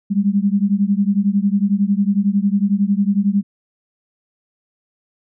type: beating tone pair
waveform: sine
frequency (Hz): 196 / 207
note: G3 / G#3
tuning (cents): 0 / -5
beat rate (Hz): 11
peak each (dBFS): -16 / -17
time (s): 0.1-3.43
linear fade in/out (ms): 20
effects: none